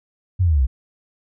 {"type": "linear sweep", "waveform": "sine", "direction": "down", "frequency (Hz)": [96.8, 58.27], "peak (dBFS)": -13, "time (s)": [0.39, 0.67], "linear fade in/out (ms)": 20, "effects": []}